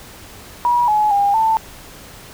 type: tone with pitch steps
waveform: sine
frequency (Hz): 964 / 847 / 806 / 888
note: B5 / G#5 / G5 / A5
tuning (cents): -42 / +34 / +48 / +16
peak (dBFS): -12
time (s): 0.65-1.57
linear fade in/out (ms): 0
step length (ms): 230
effects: pink hiss -39 dBFS RMS until 2.33 s